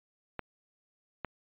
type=clicks; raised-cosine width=0.5 ms; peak=-20 dBFS; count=2; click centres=0.393 / 1.247 s; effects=resampled to 8000 Hz